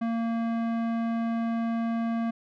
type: tone with low-pass filter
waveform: square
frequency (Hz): 229.7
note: A#3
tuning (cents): -25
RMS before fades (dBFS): -28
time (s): 0.01-2.31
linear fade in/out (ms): 10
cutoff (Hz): 1600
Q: 0.64
effects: none